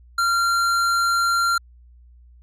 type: tone with hard clipping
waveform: sine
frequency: 1380 Hz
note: F6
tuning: 21 cents flat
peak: -19 dBFS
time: 0.18-1.58 s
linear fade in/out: 5 ms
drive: 13 dB
effects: added 60 Hz sine -46 dBFS peak until 2.42 s